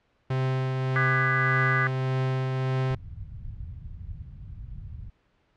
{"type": "tone with tremolo", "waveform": "45% pulse", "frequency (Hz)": 130.81, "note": "C3", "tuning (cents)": 0, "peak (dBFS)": -23, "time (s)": [0.3, 2.95], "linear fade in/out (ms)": 5, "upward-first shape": "triangle", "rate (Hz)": 1.7, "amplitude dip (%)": 30}
{"type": "chord", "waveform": "sine", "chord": "G# half-diminished seventh", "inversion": "second", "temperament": "just", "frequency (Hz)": [1196.1, 1495.1, 1661.2, 1993.5], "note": ["D6", "F#6", "G#6", "B6"], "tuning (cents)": [31, 18, 0, 16], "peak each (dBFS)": -28, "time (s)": [0.96, 1.87], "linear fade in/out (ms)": 0}
{"type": "low-pass noise", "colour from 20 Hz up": "white", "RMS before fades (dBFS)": -39, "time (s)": [2.9, 5.1], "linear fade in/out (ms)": 10, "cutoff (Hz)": 110, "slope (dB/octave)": 24}
{"effects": ["pink hiss -68 dBFS RMS until 5.56 s", "low-pass 3000 Hz 12 dB/octave"]}